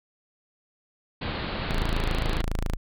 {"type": "low-pass noise", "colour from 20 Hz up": "pink", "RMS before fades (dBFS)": -31, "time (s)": [1.21, 2.42], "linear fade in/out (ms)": 10, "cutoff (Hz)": 4500, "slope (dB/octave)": 96}
{"type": "tone", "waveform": "sawtooth", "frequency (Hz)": 27.26, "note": "A0", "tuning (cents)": -15, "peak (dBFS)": -21, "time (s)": [1.69, 2.77], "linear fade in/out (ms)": 10}
{"effects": []}